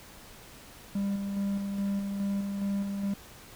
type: tone with tremolo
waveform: triangle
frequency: 199 Hz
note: G3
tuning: 26 cents sharp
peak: -25 dBFS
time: 0.95-3.14 s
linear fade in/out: 5 ms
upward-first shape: square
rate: 2.4 Hz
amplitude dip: 35%
effects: pink hiss -50 dBFS RMS until 3.55 s